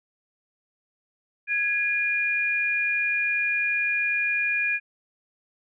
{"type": "tone pair together", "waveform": "sine", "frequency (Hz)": [1661.2, 2424], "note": ["G#6", "D#7"], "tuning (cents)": [0, -46], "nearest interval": "perfect fifth", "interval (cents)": 654, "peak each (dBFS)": [-27, -23], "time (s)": [1.47, 4.8], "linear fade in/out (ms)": 50, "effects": []}